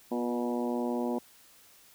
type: harmonic tone with a mistuned harmonic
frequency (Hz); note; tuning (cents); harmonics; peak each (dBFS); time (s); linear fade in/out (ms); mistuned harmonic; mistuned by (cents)
121.3; B2; -31; 2 / 3 / 4 / 5 / 6 / 7 / 8; -31 / -35 / -37 / -39 / -41 / -42 / -43; 0.11-1.19; 10; 3; -31
effects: white hiss -58 dBFS RMS until 1.94 s